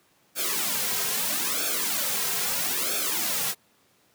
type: noise with flanger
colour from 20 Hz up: white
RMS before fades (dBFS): -27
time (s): 0.35-3.55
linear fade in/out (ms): 50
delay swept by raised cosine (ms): 1 to 3.5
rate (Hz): 0.77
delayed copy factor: -0.95
effects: pink hiss -63 dBFS RMS until 4.14 s + high-pass 150 Hz 12 dB/octave

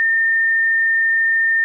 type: tone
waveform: sine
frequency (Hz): 1813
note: A#6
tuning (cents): -49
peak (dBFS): -13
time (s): 0-1.64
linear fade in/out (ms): 0
effects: none

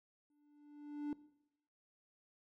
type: tone with exponential growth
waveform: triangle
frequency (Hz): 293.7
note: D4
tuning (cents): 0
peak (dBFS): -33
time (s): 0.3-1.13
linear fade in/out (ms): 2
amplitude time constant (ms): 180
effects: noise-tail reverb RT60 0.8 s tail -19 dB re dry

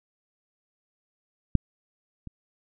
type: clicks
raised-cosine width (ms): 5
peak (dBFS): -6 / -26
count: 2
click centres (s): 1.553 / 2.273
effects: none

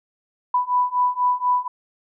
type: beating tone pair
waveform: sine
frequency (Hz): 989 / 993.1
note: B5 / B5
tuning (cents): +2 / +9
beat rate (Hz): 4.1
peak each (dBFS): -21 / -20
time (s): 0.54-1.68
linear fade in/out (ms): 5
effects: none

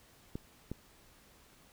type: clicks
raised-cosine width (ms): 3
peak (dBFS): -25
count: 2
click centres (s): 0.355 / 0.716
effects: pink hiss -62 dBFS RMS until 1.72 s

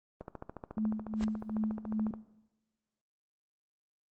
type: click train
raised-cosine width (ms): 1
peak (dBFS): -27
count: 28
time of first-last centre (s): 0.21-2.139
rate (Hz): 14
type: tone with tremolo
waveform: sine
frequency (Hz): 216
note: A3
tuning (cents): -32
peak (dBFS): -27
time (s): 0.77-2.11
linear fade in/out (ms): 2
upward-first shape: triangle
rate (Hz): 2.6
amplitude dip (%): 80
type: noise with exponential growth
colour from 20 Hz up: pink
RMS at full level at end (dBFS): -36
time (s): 1.14-1.24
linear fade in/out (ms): 0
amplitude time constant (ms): 20
effects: noise-tail reverb RT60 1.0 s tail -18 dB re dry + Opus 24 kbps

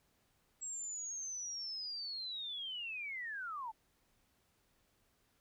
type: linear sweep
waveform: sine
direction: down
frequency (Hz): 7670 to 847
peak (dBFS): -40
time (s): 0.61-3.72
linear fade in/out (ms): 20
effects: pink hiss -75 dBFS RMS until 5.4 s

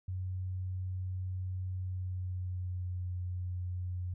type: tone with pitch glide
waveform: sine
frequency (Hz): 92.5 to 90.23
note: F#2 to F#2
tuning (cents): 0 to -43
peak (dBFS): -34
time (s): 0.08-4.14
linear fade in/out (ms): 5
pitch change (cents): -43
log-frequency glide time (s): 1.74-3.01
effects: none

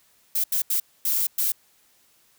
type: noise bursts at uneven times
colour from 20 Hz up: violet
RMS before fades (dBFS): -23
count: 5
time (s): 0.35-0.44 / 0.52-0.62 / 0.7-0.8 / 1.05-1.27 / 1.38-1.52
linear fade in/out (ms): 5
effects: white hiss -61 dBFS RMS until 2.38 s

